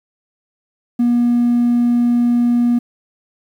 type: tone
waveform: triangle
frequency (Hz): 240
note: B3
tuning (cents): -49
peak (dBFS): -8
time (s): 0.99-2.79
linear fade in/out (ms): 10
effects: tanh soft clip ceiling -7 dBFS + 8-bit